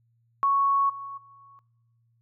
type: tone with level steps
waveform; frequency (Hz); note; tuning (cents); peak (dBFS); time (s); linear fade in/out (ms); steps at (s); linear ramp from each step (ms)
sine; 1108.7; C#6; 0; -19 / -34 / -49; 0.43-1.59; 0; 0.89 / 1.17; 10
effects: noise-tail reverb RT60 1.0 s tail -22 dB re dry + added 116 Hz sine -64 dBFS peak until 2.21 s